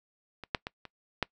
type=clicks; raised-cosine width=0.3 ms; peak=-25 / -11 / -19 / -27 / -11 dBFS; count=5; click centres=0.437 / 0.548 / 0.669 / 0.853 / 1.227 s; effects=noise-tail reverb RT60 0.1 s tail -23 dB re dry